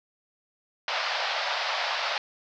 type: band-pass noise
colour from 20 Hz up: pink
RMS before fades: -29 dBFS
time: 0.88-2.18 s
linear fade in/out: 2 ms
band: 590 to 5100 Hz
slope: 48 dB/octave
effects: none